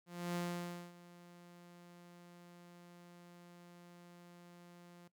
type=tone with ADSR envelope; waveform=sawtooth; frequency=174.61 Hz; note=F3; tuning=in tune; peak=-32 dBFS; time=0.06-5.08 s; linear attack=290 ms; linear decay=570 ms; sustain=-20 dB; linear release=7 ms; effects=noise-tail reverb RT60 0.1 s tail -17 dB re dry